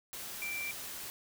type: tone in noise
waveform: sine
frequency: 2349 Hz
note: D7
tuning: in tune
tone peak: -36 dBFS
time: 0.42-0.71 s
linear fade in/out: 0 ms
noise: white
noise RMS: -43 dBFS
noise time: 0.13-1.1 s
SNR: +4 dB
effects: none